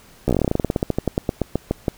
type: slowing click train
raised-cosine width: 2 ms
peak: -5 dBFS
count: 26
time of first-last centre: 0.28-1.882 s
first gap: 14 ms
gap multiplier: 1.11
effects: pink hiss -49 dBFS RMS until 1.97 s